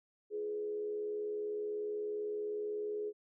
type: tone with frequency modulation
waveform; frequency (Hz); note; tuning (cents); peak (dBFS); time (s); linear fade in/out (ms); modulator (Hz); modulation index
sine; 419.4; G#4; +17; -35; 0.3-3.13; 50; 77.1; 0.37
effects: none